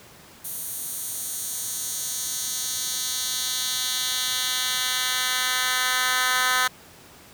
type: tone with high-pass filter sweep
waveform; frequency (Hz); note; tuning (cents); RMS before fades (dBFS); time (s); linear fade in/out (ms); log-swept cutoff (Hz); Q
10% pulse; 254; B3; +49; -26; 0.44-6.68; 10; 11000 to 1500; 1.2
effects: pink hiss -48 dBFS RMS until 7.33 s + high-pass 80 Hz 12 dB/octave